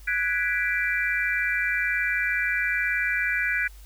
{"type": "chord", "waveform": "sine", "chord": "G# half-diminished seventh", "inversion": "third", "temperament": "equal", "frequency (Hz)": [1480, 1661.2, 1975.5, 2349], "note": ["F#6", "G#6", "B6", "D7"], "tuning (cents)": [0, 0, 0, 0], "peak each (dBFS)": -28, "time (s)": [0.07, 3.68], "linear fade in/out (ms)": 10, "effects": ["added 50 Hz sine -43 dBFS peak until 3.85 s", "white hiss -55 dBFS RMS until 3.85 s"]}